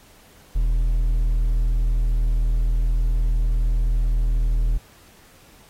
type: tone with hard clipping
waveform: triangle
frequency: 40.24 Hz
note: E1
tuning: 41 cents flat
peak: -18 dBFS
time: 0.55-4.78 s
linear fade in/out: 10 ms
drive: 7 dB
effects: pink hiss -52 dBFS RMS until 5.69 s + AAC 48 kbps